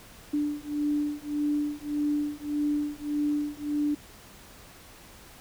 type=beating tone pair; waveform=sine; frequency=293.7 / 295.4 Hz; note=D4 / D4; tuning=0 / +10 cents; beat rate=1.7 Hz; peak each=-29 dBFS; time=0.33-3.95 s; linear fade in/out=10 ms; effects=pink hiss -50 dBFS RMS until 5.4 s